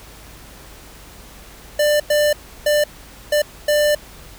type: tone bursts at uneven times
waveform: square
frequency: 594 Hz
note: D5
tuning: 20 cents sharp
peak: -14 dBFS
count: 5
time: 1.79-2 / 2.1-2.33 / 2.66-2.84 / 3.32-3.42 / 3.68-3.95 s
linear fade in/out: 5 ms
effects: added 50 Hz sine -44 dBFS peak until 4.38 s + pink hiss -42 dBFS RMS until 4.38 s